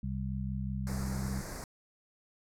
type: harmonic tone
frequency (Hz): 65.41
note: C2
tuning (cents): 0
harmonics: 1 / 2 / 3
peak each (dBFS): -37 / -37 / -37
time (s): 0.03-1.41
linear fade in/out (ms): 5
type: band-stop noise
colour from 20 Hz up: pink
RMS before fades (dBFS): -42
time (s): 0.87-1.64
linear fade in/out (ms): 0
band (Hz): 2100 to 4500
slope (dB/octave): 48
effects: low-pass 12000 Hz 12 dB/octave